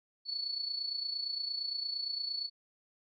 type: tone with amplitude modulation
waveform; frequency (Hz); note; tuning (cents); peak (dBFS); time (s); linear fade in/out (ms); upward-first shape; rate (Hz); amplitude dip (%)
sine; 4432; C#8; -1; -31; 0.25-2.5; 50; sine; 28.7; 65
effects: none